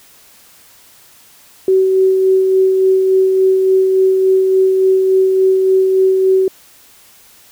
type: tone with tremolo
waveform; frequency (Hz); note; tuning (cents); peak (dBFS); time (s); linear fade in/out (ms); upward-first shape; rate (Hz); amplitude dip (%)
sine; 379.1; F#4; +42; -7; 1.68-6.48; 2; sine; 3.5; 30
effects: white hiss -45 dBFS RMS until 7.51 s